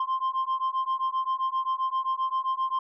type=beating tone pair; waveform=sine; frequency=1046.5 / 1054.1 Hz; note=C6 / C6; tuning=0 / +13 cents; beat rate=7.6 Hz; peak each=-26 dBFS; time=0-2.79 s; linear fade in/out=5 ms; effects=tanh soft clip ceiling -22 dBFS